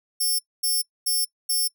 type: tone bursts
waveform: 10% pulse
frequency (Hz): 5400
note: E8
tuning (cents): +41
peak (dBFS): -15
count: 4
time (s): 0.2-1.68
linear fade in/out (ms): 10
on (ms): 190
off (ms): 240
effects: noise-tail reverb RT60 0.1 s tail -22 dB re dry